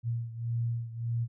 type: beating tone pair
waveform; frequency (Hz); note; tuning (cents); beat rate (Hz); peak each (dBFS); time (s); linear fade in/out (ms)
sine; 116.54 / 118.24; A#2 / A#2; 0 / +25; 1.7; -31 / -35; 0.03-1.28; 50
effects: none